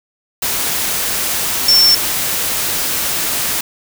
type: tone in noise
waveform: sine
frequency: 5410 Hz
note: E8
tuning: 44 cents sharp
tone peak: -7 dBFS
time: 1.68-1.95 s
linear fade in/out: 5 ms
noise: white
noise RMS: -18 dBFS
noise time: 0.42-3.61 s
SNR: +8 dB
effects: none